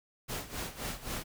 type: noise with tremolo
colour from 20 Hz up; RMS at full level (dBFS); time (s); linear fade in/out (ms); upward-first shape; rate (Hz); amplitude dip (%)
pink; -36; 0.28-1.24; 20; sine; 3.8; 80
effects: none